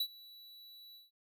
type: tone with ADSR envelope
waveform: square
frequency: 3938 Hz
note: B7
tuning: 6 cents flat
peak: -30 dBFS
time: 0-1.11 s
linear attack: 5 ms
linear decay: 66 ms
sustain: -23 dB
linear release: 160 ms
effects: none